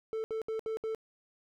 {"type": "tone bursts", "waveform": "triangle", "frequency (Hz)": 442.5, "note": "A4", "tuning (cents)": 10, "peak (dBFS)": -30, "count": 5, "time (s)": [0.13, 0.948], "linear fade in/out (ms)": 0, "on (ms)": 110, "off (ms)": 67, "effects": []}